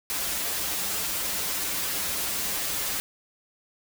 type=noise with comb filter; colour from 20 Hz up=white; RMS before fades=-29 dBFS; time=0.1-3 s; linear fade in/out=0 ms; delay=8.2 ms; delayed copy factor=-0.85; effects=none